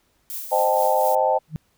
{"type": "noise with tremolo", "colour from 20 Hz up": "violet", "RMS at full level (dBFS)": -30, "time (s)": [0.3, 1.15], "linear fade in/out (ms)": 0, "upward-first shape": "triangle", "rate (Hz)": 4.2, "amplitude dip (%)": 55}
{"type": "chord", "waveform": "sine", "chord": "A half-diminished seventh", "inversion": "first", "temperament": "equal", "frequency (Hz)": [523.3, 622.3, 784, 880], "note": ["C5", "Eb5", "G5", "A5"], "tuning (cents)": [0, 0, 0, 0], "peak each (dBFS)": -22, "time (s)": [0.51, 1.39], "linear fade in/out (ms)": 20}
{"type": "tone with exponential growth", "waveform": "sine", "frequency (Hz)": 155.56, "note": "D#3", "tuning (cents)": 0, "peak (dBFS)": -20, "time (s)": [1.48, 1.56], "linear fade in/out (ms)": 0, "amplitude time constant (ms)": 17}
{"effects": ["pink hiss -65 dBFS RMS until 1.77 s"]}